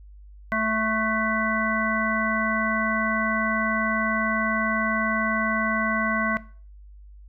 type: harmonic tone with a mistuned harmonic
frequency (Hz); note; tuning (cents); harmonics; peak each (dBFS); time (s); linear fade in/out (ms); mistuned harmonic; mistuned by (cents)
220; A3; 0; 1 / 3 / 5 / 7 / 9; -28 / -28 / -28 / -28 / -28; 0.52-6.37; 0; 7; -31
effects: noise-tail reverb RT60 0.4 s tail -18 dB re dry + added 50 Hz sine -43 dBFS peak until 7.28 s